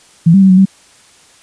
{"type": "tone with pitch steps", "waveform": "sine", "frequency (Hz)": [166.4, 195, 191.3, 185.3, 192.5], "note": ["E3", "G3", "G3", "F#3", "G3"], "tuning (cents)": [17, -9, -42, 3, -31], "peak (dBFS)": -3, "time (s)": [0.26, 0.655], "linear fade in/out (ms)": 10, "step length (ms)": 79, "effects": ["white hiss -45 dBFS RMS until 1.42 s", "resampled to 22050 Hz"]}